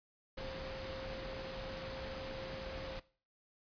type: tone in noise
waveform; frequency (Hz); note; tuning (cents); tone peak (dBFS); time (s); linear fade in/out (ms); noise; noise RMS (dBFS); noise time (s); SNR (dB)
sine; 530; C5; +22; -45; 0.37-3; 10; pink; -45; 0.37-3; -3
effects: noise-tail reverb RT60 0.4 s tail -19 dB re dry + resampled to 11025 Hz